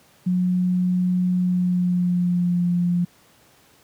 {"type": "tone with pitch glide", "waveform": "sine", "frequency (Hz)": [181.1, 175.44], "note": ["F#3", "F3"], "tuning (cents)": [-37, 8], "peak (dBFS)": -17, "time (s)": [0.26, 3.05], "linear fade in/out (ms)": 10, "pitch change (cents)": -55, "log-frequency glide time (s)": [1.35, 2.65], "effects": ["pink hiss -55 dBFS RMS until 3.83 s", "high-pass 100 Hz 12 dB/octave"]}